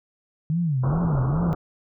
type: tone with vibrato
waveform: sine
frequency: 148.9 Hz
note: D3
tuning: 24 cents sharp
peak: -20 dBFS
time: 0.5-1.53 s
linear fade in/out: 0 ms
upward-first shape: sine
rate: 2.4 Hz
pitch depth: 270 cents each way
type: low-pass noise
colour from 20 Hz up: pink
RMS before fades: -29 dBFS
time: 0.83-1.55 s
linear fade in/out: 5 ms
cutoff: 1400 Hz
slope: 96 dB/octave
effects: none